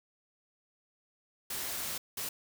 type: noise bursts at uneven times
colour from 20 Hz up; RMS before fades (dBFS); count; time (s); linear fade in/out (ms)
white; -37; 2; 1.5-1.98 / 2.17-2.29; 5
effects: none